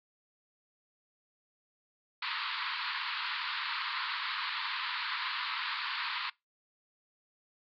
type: band-pass noise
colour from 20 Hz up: pink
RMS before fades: -36 dBFS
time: 2.22-6.3 s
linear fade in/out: 5 ms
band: 930 to 4600 Hz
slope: 96 dB/octave
effects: noise-tail reverb RT60 0.2 s tail -23 dB re dry